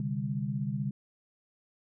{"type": "chord", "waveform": "sine", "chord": "C suspended second", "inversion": "none", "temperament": "equal with one note detuned", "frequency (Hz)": [130.81, 146.83, 200.5], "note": ["C3", "D3", "G3"], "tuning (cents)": [0, 0, 39], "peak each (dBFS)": -34, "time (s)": [0, 0.91], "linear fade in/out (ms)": 2, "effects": []}